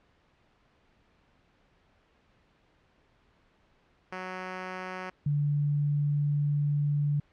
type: tone pair in turn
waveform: 5% pulse / sine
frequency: 185 / 145.71 Hz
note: F#3 / D3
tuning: 0 / -13 cents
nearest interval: major third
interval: 413 cents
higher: first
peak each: -24 / -24 dBFS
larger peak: neither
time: 4.12-5.1 / 5.26-7.2 s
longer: second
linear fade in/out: 5 ms
effects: pink hiss -66 dBFS RMS until 7.32 s + low-pass 3000 Hz 12 dB/octave